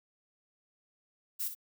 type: noise with echo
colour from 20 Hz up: violet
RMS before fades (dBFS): -34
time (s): 1.39-1.49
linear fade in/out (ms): 20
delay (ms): 61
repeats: 1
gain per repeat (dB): -9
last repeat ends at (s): 1.551
effects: none